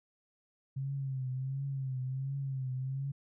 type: tone with vibrato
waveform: sine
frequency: 133.4 Hz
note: C3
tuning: 34 cents sharp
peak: -33 dBFS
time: 0.76-3.12 s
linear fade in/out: 10 ms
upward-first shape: triangle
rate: 1.4 Hz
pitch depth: 77 cents each way
effects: none